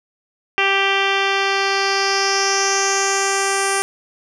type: tone with low-pass filter sweep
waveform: 10% pulse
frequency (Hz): 392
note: G4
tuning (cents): 0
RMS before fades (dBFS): -18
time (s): 0.58-3.82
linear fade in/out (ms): 0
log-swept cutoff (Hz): 2900 to 9000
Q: 4.1
effects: none